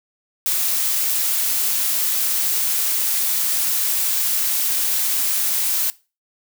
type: noise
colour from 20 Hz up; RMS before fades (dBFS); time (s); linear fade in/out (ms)
blue; -20; 0.46-5.9; 0
effects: noise-tail reverb RT60 0.3 s tail -20 dB re dry